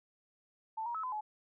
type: tone with pitch steps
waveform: sine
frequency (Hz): 884 / 948 / 1296 / 1015 / 851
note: A5 / A#5 / E6 / B5 / G#5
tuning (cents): +8 / +29 / -30 / +47 / +42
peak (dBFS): -35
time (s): 0.77-1.21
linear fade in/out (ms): 10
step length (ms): 88
effects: none